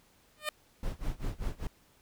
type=tone with exponential growth; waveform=10% pulse; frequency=607 Hz; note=D#5; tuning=43 cents flat; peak=-20 dBFS; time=0.37-0.49 s; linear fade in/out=2 ms; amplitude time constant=25 ms
type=noise with tremolo; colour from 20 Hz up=brown; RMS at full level=-32 dBFS; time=0.83-1.67 s; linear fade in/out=2 ms; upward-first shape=sine; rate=5.1 Hz; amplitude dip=95%
effects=pink hiss -65 dBFS RMS until 2.01 s